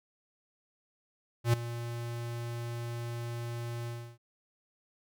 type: tone with ADSR envelope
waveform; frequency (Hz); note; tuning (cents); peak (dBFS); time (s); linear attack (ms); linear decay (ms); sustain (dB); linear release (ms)
square; 118.2; A#2; +24; -21; 1.44-4.18; 94; 8; -15; 310
effects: none